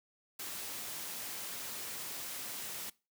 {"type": "noise", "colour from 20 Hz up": "white", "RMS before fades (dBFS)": -42, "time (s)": [0.39, 2.9], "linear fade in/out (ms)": 5, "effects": ["noise-tail reverb RT60 0.3 s tail -22 dB re dry", "high-pass 100 Hz 12 dB/octave"]}